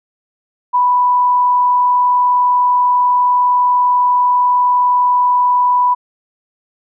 sine tone with frequency modulation, 987.8 Hz, B5, in tune, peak -9 dBFS, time 0.73-5.95 s, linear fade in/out 20 ms, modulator 40.8 Hz, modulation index 0.2, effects none

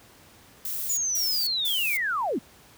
violet noise bursts, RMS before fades -31 dBFS, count 3, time 0.65-1.97 s, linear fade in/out 2 ms, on 320 ms, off 180 ms
sine linear sweep, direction down, 7040 to 185 Hz, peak -24 dBFS, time 0.89-2.39 s, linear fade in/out 10 ms
effects pink hiss -53 dBFS RMS until 2.77 s + high-pass 60 Hz 12 dB/octave

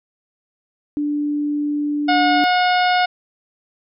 sine tone, 293.7 Hz, D4, in tune, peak -18 dBFS, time 0.97-2.44 s, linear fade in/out 0 ms
harmonic tone, 724 Hz, F#5, 38 cents flat, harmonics 1 / 2 / 3 / 4 / 5 / 6 / 7, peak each -15 / -21 / -25 / -27 / -29 / -31 / -32 dBFS, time 2.08-3.06 s, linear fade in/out 10 ms
effects none

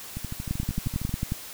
two click trains, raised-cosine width 5 ms, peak -20 / -14 dBFS, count 13 / 10, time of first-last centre 0.17-1.093 / 0.51-1.321 s, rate 13 / 11.1 Hz, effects white hiss -41 dBFS RMS until 1.53 s

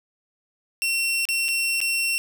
sawtooth tone with dropouts, 2720 Hz, F7, 46 cents flat, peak -18 dBFS, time 0.82-2.18 s, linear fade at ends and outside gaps 0 ms, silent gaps 1.253-1.288 / 1.483-1.487 / 1.804-1.814 s, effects none

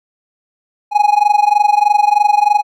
triangle tone with amplitude modulation, 830.6 Hz, G#5, in tune, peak -3 dBFS, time 0.91-2.63 s, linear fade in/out 50 ms, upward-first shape sine, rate 23.2 Hz, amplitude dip 90%, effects none

